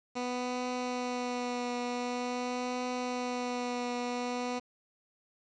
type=tone with vibrato; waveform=15% pulse; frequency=246.9 Hz; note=B3; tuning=in tune; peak=-26 dBFS; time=0.15-4.6 s; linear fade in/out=20 ms; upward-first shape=triangle; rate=0.46 Hz; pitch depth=21 cents each way; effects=resampled to 16000 Hz + 9-bit